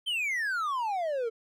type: exponential sweep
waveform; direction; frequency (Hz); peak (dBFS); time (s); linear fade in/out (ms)
triangle; down; 3174 to 440; -26; 0.06-1.3; 20
effects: none